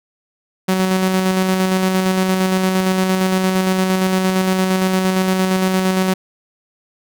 sawtooth tone with tremolo, 187.4 Hz, F#3, 22 cents sharp, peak -9 dBFS, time 0.68-6.14 s, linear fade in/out 10 ms, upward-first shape square, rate 8.7 Hz, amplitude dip 30%, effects none

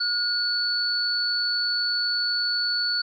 sine tone pair together, 1439 / 4444 Hz, F#6 / C#8, -49 / +4 cents, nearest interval octave + minor sixth, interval 1953 cents, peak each -28 / -23 dBFS, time 0-3.02 s, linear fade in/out 10 ms, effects none

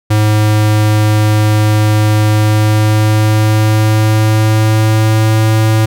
square tone with pitch glide, 106.8 to 109.68 Hz, G#2 to A2, +49 to -5 cents, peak -8 dBFS, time 0.1-5.86 s, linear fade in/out 10 ms, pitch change +46 cents, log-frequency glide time 2.29-5.46 s, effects none

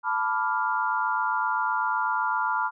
sine chord, B half-diminished seventh, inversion third, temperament equal, 880 / 987.8 / 1174.7 / 1396.9 Hz, A5 / B5 / D6 / F6, 0 / 0 / 0 / 0 cents, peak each -29 / -27 / -32 / -28 dBFS, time 0.03-2.71 s, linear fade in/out 50 ms, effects none

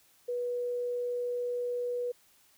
sine tone, 487.8 Hz, B4, 21 cents flat, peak -30 dBFS, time 0.28-2.12 s, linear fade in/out 10 ms, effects white hiss -64 dBFS RMS until 2.57 s

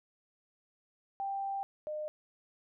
sine tone pair in turn, 787 / 608.6 Hz, G5 / D#5, +7 / -38 cents, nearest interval major third, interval 445 cents, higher first, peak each -33 / -35 dBFS, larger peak first, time 1.2-1.63 / 1.87-2.08 s, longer first, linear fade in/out 0 ms, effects none

